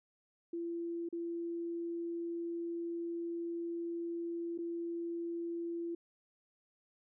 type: tone with dropouts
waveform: sine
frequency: 339.1 Hz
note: E4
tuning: 49 cents sharp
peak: -36 dBFS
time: 0.53-5.95 s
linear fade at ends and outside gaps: 5 ms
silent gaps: 1.089-1.126 / 4.578-4.586 s
effects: none